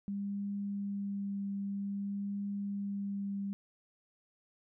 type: tone with vibrato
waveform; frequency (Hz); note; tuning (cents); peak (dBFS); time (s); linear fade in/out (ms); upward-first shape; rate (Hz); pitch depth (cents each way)
sine; 200; G3; +35; -34; 0.08-3.53; 0; triangle; 0.52; 12
effects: none